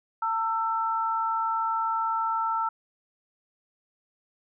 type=tone pair together; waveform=sine; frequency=900 / 1332.2 Hz; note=A5 / E6; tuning=+39 / +18 cents; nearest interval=perfect fifth; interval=679 cents; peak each=-27 dBFS; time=0.22-2.69 s; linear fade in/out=5 ms; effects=none